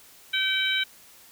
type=harmonic tone; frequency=769 Hz; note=G5; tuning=33 cents flat; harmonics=2 / 3 / 4 / 5; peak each=-28 / -28 / -28 / -28 dBFS; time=0.33-0.84 s; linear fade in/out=10 ms; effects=white hiss -52 dBFS RMS until 1.31 s